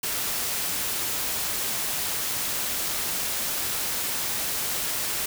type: noise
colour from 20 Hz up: white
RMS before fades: -28 dBFS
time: 0.03-5.26 s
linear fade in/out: 5 ms
effects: none